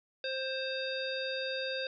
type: harmonic tone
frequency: 527 Hz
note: C5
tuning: 12 cents sharp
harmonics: 1 / 3 / 5 / 7 / 9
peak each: -36 / -40 / -42 / -40 / -43 dBFS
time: 0.24-1.87 s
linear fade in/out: 2 ms
effects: none